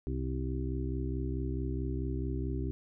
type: harmonic tone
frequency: 64.6 Hz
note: C2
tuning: 21 cents flat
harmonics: 1 / 2 / 4 / 5 / 6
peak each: -34 / -37 / -40 / -41 / -42 dBFS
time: 0.07-2.71 s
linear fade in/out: 0 ms
effects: none